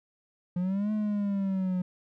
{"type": "linear two-way sweep", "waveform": "triangle", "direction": "up then down", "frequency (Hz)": [174.4, 214.9, 180.3], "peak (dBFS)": -24, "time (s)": [0.56, 1.82], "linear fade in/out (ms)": 5, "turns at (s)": 0.92, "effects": []}